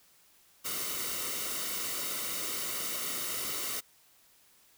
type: noise with comb filter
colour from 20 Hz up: white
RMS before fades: -35 dBFS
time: 0.64-3.81 s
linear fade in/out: 20 ms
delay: 1.2 ms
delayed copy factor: -0.6
effects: white hiss -63 dBFS RMS until 4.77 s